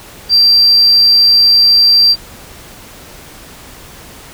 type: tone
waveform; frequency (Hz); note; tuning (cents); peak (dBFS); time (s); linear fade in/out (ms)
sine; 4708; D8; +3; -3; 0.29-2.16; 50
effects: tanh soft clip ceiling -2 dBFS + pink hiss -35 dBFS RMS until 4.33 s